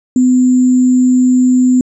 sine tone with sample-and-hold, 252.5 Hz, B3, 39 cents sharp, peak -6 dBFS, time 0.16-1.81 s, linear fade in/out 2 ms, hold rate 7350 Hz, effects resampled to 22050 Hz

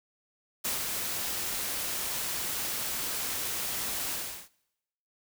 white noise with ADSR envelope, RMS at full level -30 dBFS, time 0.64-4.49 s, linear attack 14 ms, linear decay 140 ms, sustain -3 dB, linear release 370 ms, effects noise-tail reverb RT60 0.9 s tail -23 dB re dry

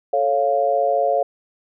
sine chord, A augmented, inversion none, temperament equal, 440 / 554.4 / 698.5 Hz, A4 / C#5 / E#5, 0 / 0 / 0 cents, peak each -24 / -19 / -19 dBFS, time 0.13-1.23 s, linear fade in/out 5 ms, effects none

